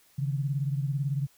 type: beating tone pair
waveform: sine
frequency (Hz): 137.4 / 155.4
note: C#3 / D#3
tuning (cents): -15 / -2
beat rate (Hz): 18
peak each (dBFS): -27 / -33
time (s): 0.18-1.27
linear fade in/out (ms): 10
effects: white hiss -62 dBFS RMS until 1.37 s